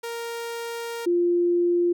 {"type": "tone pair in turn", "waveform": ["sawtooth", "sine"], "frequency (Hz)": [466.2, 348.6], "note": ["A#4", "F4"], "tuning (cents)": [0, -3], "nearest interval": "perfect fourth", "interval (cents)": 503, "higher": "first", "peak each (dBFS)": [-26, -18], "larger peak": "second", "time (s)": [[0.03, 1.06], [1.06, 1.93]], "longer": "first", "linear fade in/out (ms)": 10, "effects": []}